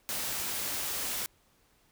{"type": "noise", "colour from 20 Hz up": "white", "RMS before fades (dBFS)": -34, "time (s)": [0.09, 1.26], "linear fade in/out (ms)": 0, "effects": ["pink hiss -67 dBFS RMS until 1.91 s"]}